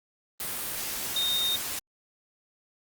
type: tone in noise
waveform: sine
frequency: 3687 Hz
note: A#7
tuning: 20 cents flat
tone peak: -25 dBFS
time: 1.16-1.56 s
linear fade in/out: 2 ms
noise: white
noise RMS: -33 dBFS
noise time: 0.4-1.79 s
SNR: +5 dB
effects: Opus 32 kbps